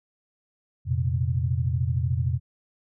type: chord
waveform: sine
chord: F suspended fourth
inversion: none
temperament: equal with one note detuned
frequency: 87.31 / 117.49 / 130.81 Hz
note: F2 / Bb2 / C3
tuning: 0 / +14 / 0 cents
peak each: -26 / -27 / -26 dBFS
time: 0.85-2.4 s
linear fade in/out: 50 ms
effects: none